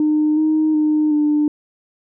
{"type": "tone with pitch steps", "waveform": "sine", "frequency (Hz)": [304.5, 311.2, 305.1, 298.5], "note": ["D#4", "D#4", "D#4", "D4"], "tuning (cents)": [-37, 0, -34, 28], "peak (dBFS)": -12, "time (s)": [0, 1.48], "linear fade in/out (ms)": 2, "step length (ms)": 370, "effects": ["tanh soft clip ceiling -9 dBFS"]}